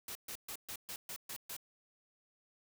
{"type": "noise bursts", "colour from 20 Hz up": "white", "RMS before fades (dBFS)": -44, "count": 8, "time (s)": [0.08, 1.566], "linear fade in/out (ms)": 2, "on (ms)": 72, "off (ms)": 130, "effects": []}